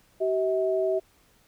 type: tone pair together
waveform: sine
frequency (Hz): 381.8 / 643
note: G4 / E5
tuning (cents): -46 / -43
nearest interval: major sixth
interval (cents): 903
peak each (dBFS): -25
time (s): 0.2-1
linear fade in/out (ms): 20
effects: pink hiss -62 dBFS RMS until 1.47 s